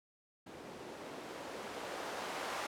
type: noise with low-pass filter sweep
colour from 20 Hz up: violet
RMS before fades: -44 dBFS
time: 0.46-2.67 s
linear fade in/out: 10 ms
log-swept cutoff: 300 to 750 Hz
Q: 0.96
effects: none